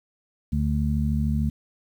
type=harmonic tone; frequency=73.42 Hz; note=D2; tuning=in tune; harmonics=1 / 2 / 3; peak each=-24 / -26 / -26 dBFS; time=0.52-1.5 s; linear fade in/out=10 ms; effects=9-bit